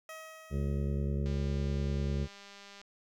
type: tone with exponential decay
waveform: 15% pulse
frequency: 636 Hz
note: D#5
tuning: 38 cents sharp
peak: -36 dBFS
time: 0.09-1.89 s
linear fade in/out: 2 ms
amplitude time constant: 390 ms
type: harmonic tone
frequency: 70 Hz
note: C#2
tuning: 18 cents sharp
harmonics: 1 / 2 / 3 / 5 / 6 / 7 / 8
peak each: -32 / -34 / -38 / -44 / -44 / -51 / -49 dBFS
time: 0.5-2.28 s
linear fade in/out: 50 ms
type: click train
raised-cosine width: 0.2 ms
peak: -34 dBFS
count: 312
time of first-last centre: 1.26-2.815 s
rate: 200 Hz
effects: none